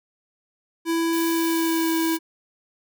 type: tone with pitch glide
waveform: square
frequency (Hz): 331.3 to 326.4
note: E4 to E4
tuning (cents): +9 to -17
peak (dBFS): -21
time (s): 0.85-2.19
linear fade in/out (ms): 50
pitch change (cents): -26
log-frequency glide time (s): 1.29-1.96
type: noise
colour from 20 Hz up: blue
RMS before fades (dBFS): -33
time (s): 1.13-2.17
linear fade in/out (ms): 2
effects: none